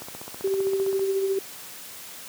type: click train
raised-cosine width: 1 ms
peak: -24 dBFS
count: 16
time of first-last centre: 0.02-0.994 s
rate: 15.4 Hz
type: tone with tremolo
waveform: sine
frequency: 388.1 Hz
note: G4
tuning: 17 cents flat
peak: -20 dBFS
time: 0.44-1.39 s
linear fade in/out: 5 ms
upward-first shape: sine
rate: 14 Hz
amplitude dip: 40%
effects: white hiss -41 dBFS RMS until 2.28 s + high-pass 100 Hz 12 dB/octave